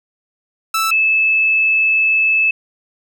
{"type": "tone pair in turn", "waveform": ["sawtooth", "sine"], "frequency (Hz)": [1318.5, 2613], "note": ["E6", "E7"], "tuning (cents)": [0, -16], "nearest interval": "octave", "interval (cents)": 1184, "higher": "second", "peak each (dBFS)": -11, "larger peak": "neither", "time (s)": [[0.74, 0.91], [0.91, 2.51]], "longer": "second", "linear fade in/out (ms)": 5, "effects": []}